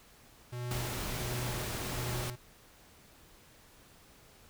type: tone with tremolo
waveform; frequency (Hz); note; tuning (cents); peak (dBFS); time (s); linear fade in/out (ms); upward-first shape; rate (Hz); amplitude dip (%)
square; 122.4; B2; -15; -36; 0.52-2.36; 10; sine; 1.4; 70
type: noise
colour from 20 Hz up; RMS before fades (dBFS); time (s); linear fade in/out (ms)
pink; -38; 0.71-2.3; 0
effects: pink hiss -59 dBFS RMS until 4.49 s